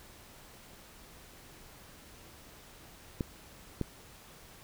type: clicks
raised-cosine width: 3 ms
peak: -18 dBFS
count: 2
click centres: 3.208 / 3.813 s
effects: pink hiss -54 dBFS RMS until 4.63 s